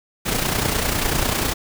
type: noise with amplitude modulation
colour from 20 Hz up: pink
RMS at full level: -19 dBFS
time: 0.25-1.54 s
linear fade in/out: 20 ms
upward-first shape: sine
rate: 30 Hz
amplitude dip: 55%
effects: none